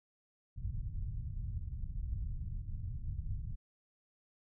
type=low-pass noise; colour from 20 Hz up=pink; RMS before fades=-39 dBFS; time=0.56-3.56 s; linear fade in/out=20 ms; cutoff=120 Hz; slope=24 dB/octave; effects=none